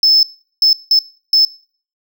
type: tone bursts at uneven times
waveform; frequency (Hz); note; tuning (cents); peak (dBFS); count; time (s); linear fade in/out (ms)
triangle; 5250; E8; -8; -6; 4; 0.03-0.23 / 0.62-0.73 / 0.91-0.99 / 1.33-1.45; 2
effects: noise-tail reverb RT60 0.5 s tail -23 dB re dry